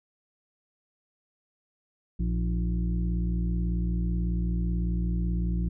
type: harmonic tone with a mistuned harmonic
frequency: 58.2 Hz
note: A#1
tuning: 2 cents flat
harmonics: 1 / 2 / 3 / 5 / 6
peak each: -26 / -36 / -30 / -42 / -45 dBFS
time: 2.19-5.69 s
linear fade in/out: 10 ms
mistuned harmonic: 5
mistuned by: +76 cents
effects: none